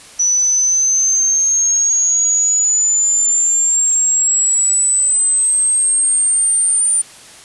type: exponential sweep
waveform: sine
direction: up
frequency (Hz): 5920 to 9110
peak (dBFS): -11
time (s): 0.19-7.02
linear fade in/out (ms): 10
effects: white hiss -39 dBFS RMS until 7.44 s + resampled to 24000 Hz